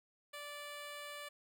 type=tone; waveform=10% pulse; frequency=584 Hz; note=D5; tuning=10 cents flat; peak=-37 dBFS; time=0.33-1.29 s; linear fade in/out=10 ms; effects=none